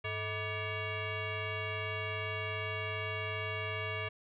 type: tone with frequency modulation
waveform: sine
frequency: 1174.7 Hz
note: D6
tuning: in tune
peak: -34 dBFS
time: 0.04-4.09 s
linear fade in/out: 10 ms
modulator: 537 Hz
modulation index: 3.1
effects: none